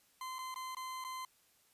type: tone with dropouts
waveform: 40% pulse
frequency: 1033 Hz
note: C6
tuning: 22 cents flat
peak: -40 dBFS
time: 0.21-1.25 s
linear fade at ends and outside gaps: 2 ms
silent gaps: 0.385-0.389 / 0.543-0.559 / 0.749-0.768 / 1.041-1.047 s
effects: white hiss -70 dBFS RMS until 1.73 s + resampled to 32000 Hz